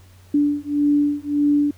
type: beating tone pair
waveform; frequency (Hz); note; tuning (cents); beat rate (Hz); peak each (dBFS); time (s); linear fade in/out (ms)
sine; 290.1 / 291.8; D4 / D4; -21 / -11; 1.7; -19; 0.34-1.71; 5
effects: added 92 Hz sine -46 dBFS peak until 1.77 s + pink hiss -54 dBFS RMS until 1.77 s